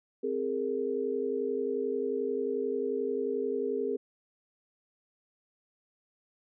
sine tone cluster, 261.9 / 410.6 / 461.9 Hz, C4 / G#4 / A#4, +2 / -20 / -16 cents, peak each -36 / -31 / -33 dBFS, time 0.23-3.97 s, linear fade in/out 10 ms, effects none

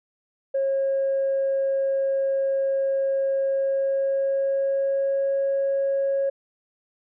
sine tone with pitch glide, 543 to 549 Hz, C#5 to C#5, -36 to -17 cents, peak -19 dBFS, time 0.54-6.3 s, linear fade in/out 10 ms, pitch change +19 cents, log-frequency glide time 3.44-5.34 s, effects tanh soft clip ceiling -17 dBFS

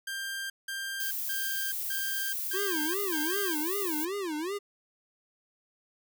sawtooth tone bursts, 1588 Hz, G6, 22 cents sharp, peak -30 dBFS, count 6, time 0.07-3.55 s, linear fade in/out 5 ms, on 430 ms, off 180 ms
violet noise, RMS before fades -34 dBFS, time 1-4.05 s, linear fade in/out 2 ms
square tone with vibrato, 350 Hz, F4, 4 cents sharp, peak -32 dBFS, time 2.53-4.59 s, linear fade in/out 20 ms, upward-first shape sine, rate 2.6 Hz, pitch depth 270 cents each way
effects none

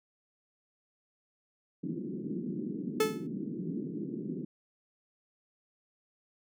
pink band-pass noise, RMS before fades -37 dBFS, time 1.83-4.45 s, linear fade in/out 5 ms, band 160 to 370 Hz, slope 48 dB/octave
45% pulse tone with exponential decay, 434.3 Hz, A4, 23 cents flat, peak -22 dBFS, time 3-3.27 s, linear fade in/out 5 ms, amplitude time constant 57 ms
effects none

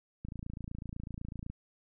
click train, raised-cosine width 5 ms, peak -28 dBFS, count 36, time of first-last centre 0.25-1.5 s, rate 28 Hz, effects none

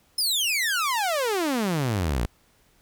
sawtooth exponential sweep, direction down, 5274 to 52.5 Hz, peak -19 dBFS, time 0.18-2.26 s, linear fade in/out 5 ms, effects pink hiss -62 dBFS RMS until 2.81 s

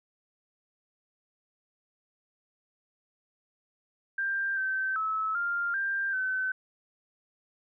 sine tone with pitch steps, 1586 / 1546 / 1299 / 1398 / 1587 / 1523 Hz, G6 / G6 / E6 / F6 / G6 / F#6, +20 / -24 / -26 / +1 / +21 / +50 cents, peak -27 dBFS, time 4.18-6.52 s, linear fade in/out 5 ms, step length 390 ms, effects none

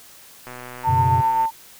click train, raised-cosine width 0.5 ms, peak -21 dBFS, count 123, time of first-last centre 0.47-1.454 s, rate 124 Hz
sine tone with tremolo, 899 Hz, A5, 37 cents sharp, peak -15 dBFS, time 0.83-1.51 s, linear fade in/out 50 ms, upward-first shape sine, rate 7.4 Hz, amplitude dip 30%
triangle chord, F# suspended fourth, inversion none, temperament equal, 92.5 / 123.47 / 138.59 Hz, F#2 / B2 / C#3, 0 / 0 / 0 cents, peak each -21 / -20 / -23 dBFS, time 0.87-1.22 s, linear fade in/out 20 ms
effects white hiss -46 dBFS RMS until 1.79 s

